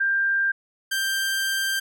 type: tone pair in turn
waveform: sine / sawtooth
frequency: 1589 / 1577.1 Hz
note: G6 / G6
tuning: +23 / +10 cents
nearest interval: unison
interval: 13 cents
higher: first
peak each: -19 dBFS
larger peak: neither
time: 0-0.52 / 0.91-1.8 s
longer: second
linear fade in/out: 10 ms
effects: none